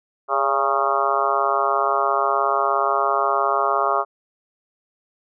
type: harmonic tone with a mistuned harmonic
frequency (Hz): 137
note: C#3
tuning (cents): -20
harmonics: 3 / 4 / 5 / 6 / 7 / 8 / 9 / 10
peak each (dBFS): -27 / -27 / -24 / -27 / -28 / -23 / -23 / -29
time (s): 0.28-4.05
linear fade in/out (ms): 50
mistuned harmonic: 4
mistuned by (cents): +64
effects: none